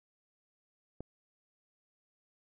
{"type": "click", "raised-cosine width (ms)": 2, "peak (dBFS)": -28, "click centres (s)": 1.006, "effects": []}